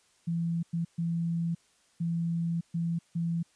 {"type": "tone bursts at uneven times", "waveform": "sine", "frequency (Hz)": 168, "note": "E3", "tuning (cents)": 33, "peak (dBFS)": -27, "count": 6, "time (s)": [[0.27, 0.63], [0.73, 0.85], [0.98, 1.55], [2, 2.61], [2.74, 2.99], [3.15, 3.43]], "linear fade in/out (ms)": 10, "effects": ["white hiss -66 dBFS RMS until 3.55 s", "resampled to 22050 Hz"]}